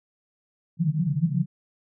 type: band-pass noise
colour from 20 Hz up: pink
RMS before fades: -24 dBFS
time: 0.77-1.46 s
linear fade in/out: 50 ms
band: 140 to 180 Hz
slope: 96 dB/octave
effects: none